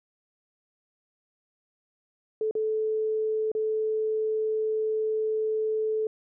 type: tone with dropouts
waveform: sine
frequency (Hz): 435.4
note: A4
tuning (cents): -18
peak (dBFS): -24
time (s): 2.41-6.07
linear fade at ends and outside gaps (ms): 2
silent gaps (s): 2.511-2.552 / 3.517-3.55
effects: none